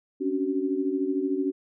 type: tone cluster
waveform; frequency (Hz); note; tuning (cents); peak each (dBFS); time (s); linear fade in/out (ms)
sine; 273 / 286.3 / 376.9; C#4 / D4 / F#4; -26 / -44 / +32; -29 / -28 / -28; 0.2-1.52; 20
effects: none